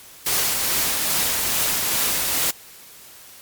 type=noise with tremolo; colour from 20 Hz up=white; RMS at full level=-20 dBFS; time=0.26-2.51 s; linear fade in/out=5 ms; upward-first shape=triangle; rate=2.4 Hz; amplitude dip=30%; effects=white hiss -44 dBFS RMS until 3.41 s + MP3 96 kbps